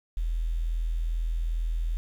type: tone with quantisation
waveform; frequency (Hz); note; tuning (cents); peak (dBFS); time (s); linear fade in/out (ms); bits
sine; 41.2; E1; 0; -25; 0.17-1.97; 0; 9
effects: none